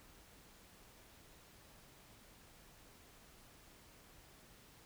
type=silence; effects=pink hiss -62 dBFS RMS until 4.85 s